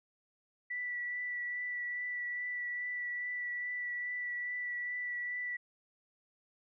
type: tone with vibrato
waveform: sine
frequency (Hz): 1962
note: B6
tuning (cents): -12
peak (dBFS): -35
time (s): 0.7-5.57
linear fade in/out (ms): 10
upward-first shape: triangle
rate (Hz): 2.4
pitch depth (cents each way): 16
effects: none